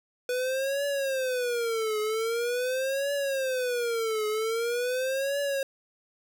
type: tone with vibrato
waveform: square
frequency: 492.2 Hz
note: B4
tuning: 6 cents flat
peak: -27 dBFS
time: 0.29-5.63 s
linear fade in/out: 2 ms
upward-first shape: triangle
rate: 0.44 Hz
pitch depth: 260 cents each way
effects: none